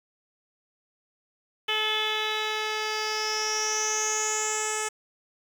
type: tone with low-pass filter sweep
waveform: 10% pulse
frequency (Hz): 431.4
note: A4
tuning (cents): -34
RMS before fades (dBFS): -28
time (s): 1.68-4.89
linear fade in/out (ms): 10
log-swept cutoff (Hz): 3200 to 8300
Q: 9
effects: 8-bit